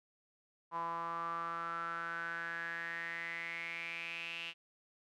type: tone with band-pass filter sweep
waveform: sawtooth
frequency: 167.8 Hz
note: E3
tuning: 31 cents sharp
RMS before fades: -41 dBFS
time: 0.71-4.54 s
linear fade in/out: 50 ms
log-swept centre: 1000 to 2800 Hz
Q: 8
effects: none